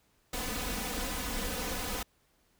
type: noise with comb filter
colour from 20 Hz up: pink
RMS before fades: -35 dBFS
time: 0.33-2.03 s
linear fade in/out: 5 ms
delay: 4 ms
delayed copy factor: +0.9
effects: pink hiss -70 dBFS RMS until 2.59 s